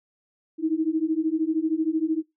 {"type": "beating tone pair", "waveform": "sine", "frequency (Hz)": [311.1, 324.1], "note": ["D#4", "E4"], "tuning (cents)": [0, -29], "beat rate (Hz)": 13, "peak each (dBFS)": [-25, -24], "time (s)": [0.58, 2.23], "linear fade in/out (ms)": 50, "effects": ["noise-tail reverb RT60 0.2 s tail -24 dB re dry"]}